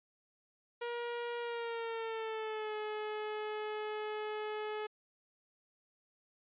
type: tone with pitch glide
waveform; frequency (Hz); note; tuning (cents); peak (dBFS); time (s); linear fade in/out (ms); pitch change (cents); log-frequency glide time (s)
sawtooth; 475.6 to 426.2; A#4 to G#4; +35 to +45; -33; 0.81-4.87; 10; -190; 1.4-2.75
effects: resampled to 8000 Hz